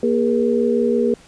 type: tone cluster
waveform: sine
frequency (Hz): 236.5 / 411.6 / 477.7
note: A#3 / G#4 / A#4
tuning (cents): +25 / -16 / +42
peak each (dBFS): -19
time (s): 0.03-1.14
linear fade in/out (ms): 2
effects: pink hiss -48 dBFS RMS until 1.27 s + resampled to 22050 Hz